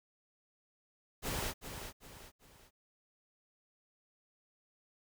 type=noise with echo; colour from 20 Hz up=pink; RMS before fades=-37 dBFS; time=1.22-1.54 s; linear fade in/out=50 ms; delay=390 ms; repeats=3; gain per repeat=-8 dB; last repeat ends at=2.71 s; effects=none